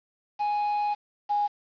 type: tone pair in turn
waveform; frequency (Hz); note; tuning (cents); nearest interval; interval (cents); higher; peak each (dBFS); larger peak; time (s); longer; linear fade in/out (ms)
triangle / sine; 830.6 / 825.3; G#5 / G#5; 0 / -11; unison; 11; first; -22; neither; 0.39-0.95 / 1.29-1.48; first; 20
effects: resampled to 11025 Hz + 8-bit